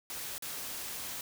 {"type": "noise with dropouts", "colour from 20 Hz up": "white", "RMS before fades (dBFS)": -40, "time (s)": [0.1, 1.21], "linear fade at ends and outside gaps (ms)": 1, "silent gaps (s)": [0.381, 0.423], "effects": []}